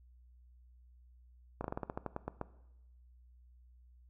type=slowing click train; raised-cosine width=1 ms; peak=-23 dBFS; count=12; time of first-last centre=1.61-2.414 s; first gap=33 ms; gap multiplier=1.15; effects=noise-tail reverb RT60 0.9 s tail -17 dB re dry + added 61 Hz sine -58 dBFS peak until 4.09 s